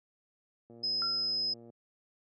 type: click train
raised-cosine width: 2 ms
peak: -39 dBFS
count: 118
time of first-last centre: 0.7-1.7 s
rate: 117 Hz
type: tone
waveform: sine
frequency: 5080 Hz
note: D#8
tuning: 35 cents sharp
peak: -29 dBFS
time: 0.83-1.54 s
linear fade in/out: 10 ms
type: tone with exponential decay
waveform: sine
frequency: 1362 Hz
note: F6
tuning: 44 cents flat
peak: -35 dBFS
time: 1.02-1.43 s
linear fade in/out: 0 ms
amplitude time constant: 87 ms
effects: high-pass 150 Hz 12 dB/octave